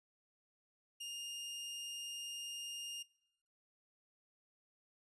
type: tone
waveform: sawtooth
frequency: 2825 Hz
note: F7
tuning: 19 cents sharp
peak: -40 dBFS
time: 1-3.03 s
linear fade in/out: 10 ms
effects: noise-tail reverb RT60 0.8 s tail -21 dB re dry + resampled to 24000 Hz